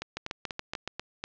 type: two click trains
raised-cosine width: 0.2 ms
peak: -15 / -16 dBFS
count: 6 / 6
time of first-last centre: 0.17-0.876 / 0.02-1.24 s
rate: 7.08 / 4.1 Hz
effects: low-pass 5000 Hz 12 dB/octave